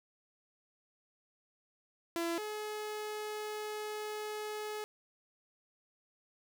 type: tone pair in turn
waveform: sawtooth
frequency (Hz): 337.1 / 424.7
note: E4 / G#4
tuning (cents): +39 / +39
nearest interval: major third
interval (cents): 400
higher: second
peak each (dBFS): -29 / -34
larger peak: first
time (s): 2.16-2.38 / 2.38-4.84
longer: second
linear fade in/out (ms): 0
effects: none